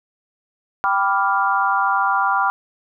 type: chord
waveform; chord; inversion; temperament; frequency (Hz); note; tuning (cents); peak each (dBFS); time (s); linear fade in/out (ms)
sine; G dominant seventh; none; equal; 784 / 987.8 / 1174.7 / 1396.9; G5 / B5 / D6 / F6; 0 / 0 / 0 / 0; -21; 0.84-2.5; 0
effects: none